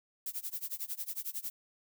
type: noise with tremolo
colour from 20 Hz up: violet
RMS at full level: -36 dBFS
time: 0.26-1.5 s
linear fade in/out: 2 ms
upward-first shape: sine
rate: 11 Hz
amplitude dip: 95%
effects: none